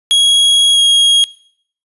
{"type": "tone with pitch glide", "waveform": "45% pulse", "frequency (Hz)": [3312, 3280], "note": ["G#7", "G#7"], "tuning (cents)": [-5, -22], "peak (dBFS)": -7, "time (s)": [0.11, 1.24], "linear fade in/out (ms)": 0, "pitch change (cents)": -17, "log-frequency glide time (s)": [0.74, 0.79], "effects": ["noise-tail reverb RT60 0.6 s tail -22 dB re dry", "resampled to 24000 Hz"]}